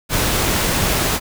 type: noise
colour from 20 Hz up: pink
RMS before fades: -18 dBFS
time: 0.09-1.2 s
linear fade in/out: 50 ms
effects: none